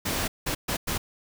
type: noise bursts at uneven times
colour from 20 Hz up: pink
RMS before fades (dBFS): -28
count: 4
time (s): 0.05-0.28 / 0.46-0.55 / 0.68-0.77 / 0.87-0.98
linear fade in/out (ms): 10
effects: none